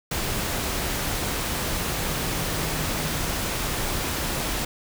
sine tone in noise, 155.6 Hz, D#3, in tune, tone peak -35 dBFS, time 1.86-3.31 s, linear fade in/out 5 ms, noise pink, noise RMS -27 dBFS, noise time 0.11-4.65 s, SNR -11 dB, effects none

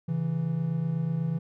triangle tone pair together, 136.7 / 164.83 Hz, C#3 / E3, -24 / 0 cents, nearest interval minor third, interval 324 cents, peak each -29 / -25 dBFS, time 0.08-1.39 s, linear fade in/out 10 ms, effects none

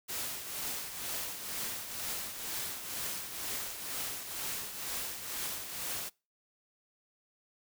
white noise with tremolo, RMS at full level -36 dBFS, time 0.08-6.1 s, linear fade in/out 20 ms, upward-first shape triangle, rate 2.1 Hz, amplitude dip 60%, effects noise-tail reverb RT60 0.3 s tail -25 dB re dry

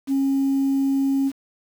sine tone, 272.5 Hz, C#4, 29 cents flat, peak -16 dBFS, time 0.07-1.32 s, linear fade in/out 50 ms, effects tanh soft clip ceiling -15 dBFS + 7-bit

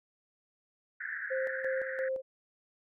pink band-pass noise, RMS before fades -39 dBFS, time 1-2.09 s, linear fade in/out 10 ms, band 1500 to 1900 Hz, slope 96 dB/octave
sine tone with tremolo, 526 Hz, C5, 9 cents sharp, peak -30 dBFS, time 1.3-2.22 s, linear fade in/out 20 ms, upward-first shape square, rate 2.9 Hz, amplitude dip 55%
effects none

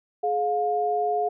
sine tone pair together, 422.2 / 710.1 Hz, G#4 / F5, +29 / +29 cents, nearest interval major sixth, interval 900 cents, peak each -26 / -23 dBFS, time 0.23-1.29 s, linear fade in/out 10 ms, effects none

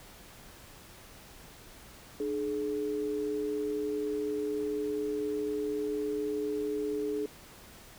sine tone pair together, 299.6 / 423.7 Hz, D4 / G#4, +35 / +35 cents, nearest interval tritone, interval 600 cents, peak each -35 / -31 dBFS, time 2.2-7.26 s, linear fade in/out 2 ms, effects pink hiss -52 dBFS RMS until 7.98 s

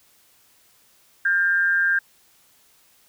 sine tone with amplitude modulation, 1600 Hz, G6, 35 cents sharp, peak -14 dBFS, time 1.25-1.99 s, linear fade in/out 5 ms, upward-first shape sine, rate 179 Hz, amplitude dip 60%, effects white hiss -58 dBFS RMS until 3.08 s

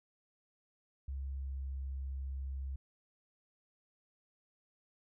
sine tone with pitch glide, 67.8 to 67.22 Hz, C#2 to C2, -38 to +47 cents, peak -37 dBFS, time 1.08-2.76 s, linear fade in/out 5 ms, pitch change -15 cents, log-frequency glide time 1.35-1.55 s, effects none

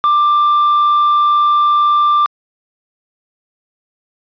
triangle tone with quantisation, 1183 Hz, D6, 12 cents sharp, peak -7 dBFS, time 0.04-2.26 s, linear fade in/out 0 ms, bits 5, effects resampled to 11025 Hz

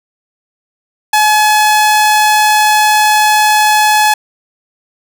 sawtooth tone, 851 Hz, G#5, 42 cents sharp, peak -3 dBFS, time 1.13-4.14 s, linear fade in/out 5 ms, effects none

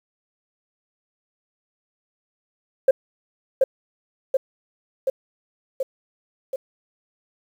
sine tone with echo, 530 Hz, C5, 22 cents sharp, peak -8 dBFS, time 2.88-2.91 s, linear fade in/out 5 ms, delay 730 ms, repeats 5, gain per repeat -3 dB, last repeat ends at 6.56 s, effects tanh soft clip ceiling -7 dBFS + 8-bit

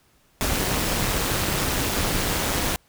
pink noise with amplitude modulation, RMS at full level -21 dBFS, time 0.41-2.76 s, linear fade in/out 0 ms, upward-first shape sine, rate 206 Hz, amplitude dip 65%, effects pink hiss -61 dBFS RMS until 2.88 s

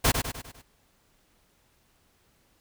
pink noise with echo, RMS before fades -21 dBFS, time 0.04-0.12 s, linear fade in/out 10 ms, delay 100 ms, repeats 5, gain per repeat -6 dB, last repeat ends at 0.62 s, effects pink hiss -66 dBFS RMS until 2.6 s

